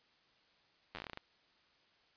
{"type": "slowing click train", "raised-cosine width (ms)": 0.3, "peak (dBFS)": -27, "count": 11, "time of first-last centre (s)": [0.95, 1.174], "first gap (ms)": 10, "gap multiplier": 1.17, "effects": ["white hiss -70 dBFS RMS until 2.16 s", "resampled to 11025 Hz"]}